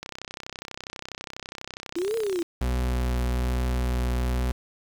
click train, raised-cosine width 0.2 ms, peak -18 dBFS, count 78, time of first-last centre 0.03-2.421 s, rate 32.2 Hz
sine exponential two-way sweep, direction up then down, 329.6 to 465.4 to 329.6 Hz, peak -24 dBFS, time 1.96-2.43 s, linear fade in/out 5 ms, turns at 2.16 s
40% pulse tone with vibrato, 61.74 Hz, B1, in tune, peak -23 dBFS, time 2.61-4.52 s, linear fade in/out 5 ms, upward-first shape triangle, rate 1.2 Hz, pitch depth 13 cents each way
effects 7-bit

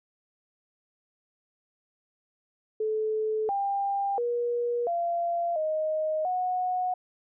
sine tone with pitch steps, 434.1 / 796 / 478.8 / 687 / 623 / 732 Hz, A4 / G5 / A#4 / F5 / D#5 / F#5, -23 / +26 / +46 / -29 / +2 / -19 cents, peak -25 dBFS, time 2.8-6.94 s, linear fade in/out 5 ms, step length 690 ms, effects none

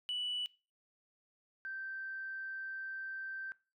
sine tone pair in turn, 2960 / 1559.9 Hz, F#7 / G6, 0 / -9 cents, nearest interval major seventh, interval 1109 cents, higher first, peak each -33 / -39 dBFS, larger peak first, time 0.09-0.46 / 1.65-3.52 s, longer second, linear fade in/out 0 ms, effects noise-tail reverb RT60 0.3 s tail -21 dB re dry + tanh soft clip ceiling -31 dBFS

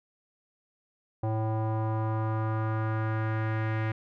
square tone with low-pass filter sweep, 110 Hz, A2, in tune, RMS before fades -29 dBFS, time 1.23-3.92 s, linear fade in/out 5 ms, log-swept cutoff 770 to 2000 Hz, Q 2.4, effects none

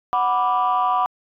sine chord, B minor, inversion second, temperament equal, 740 / 987.8 / 1174.7 Hz, F#5 / B5 / D6, 0 / 0 / 0 cents, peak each -20 dBFS, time 0.13-1.06 s, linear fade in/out 0 ms, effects tanh soft clip ceiling -11 dBFS

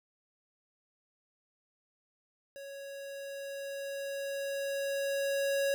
square tone with level ramp, 554.4 Hz, C#5, in tune, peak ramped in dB -44 to -28 dBFS, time 2.56-5.74 s, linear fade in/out 0 ms, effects none

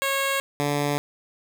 10% pulse tone pair in turn, 547 / 144.88 Hz, C#5 / D3, -23 / -23 cents, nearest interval octave + major seventh, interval 2300 cents, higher first, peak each -14 dBFS, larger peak neither, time 0.02-0.4 / 0.6-0.98 s, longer neither, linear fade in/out 0 ms, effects none

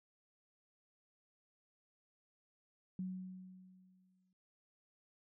sine tone with exponential decay, 185.5 Hz, F#3, 5 cents sharp, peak -37 dBFS, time 2.99-4.33 s, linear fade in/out 2 ms, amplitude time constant 290 ms, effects none

